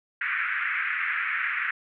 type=band-pass noise; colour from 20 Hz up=pink; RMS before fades=-28 dBFS; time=0.21-1.71 s; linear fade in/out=5 ms; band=1400 to 2300 Hz; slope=48 dB/octave; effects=none